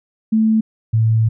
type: tone pair in turn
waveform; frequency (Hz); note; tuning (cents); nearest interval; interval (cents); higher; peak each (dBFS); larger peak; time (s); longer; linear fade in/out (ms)
sine; 220 / 111.7; A3 / A2; 0 / +27; octave; 1173; first; -11; neither; 0.32-0.61 / 0.93-1.29; second; 10
effects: none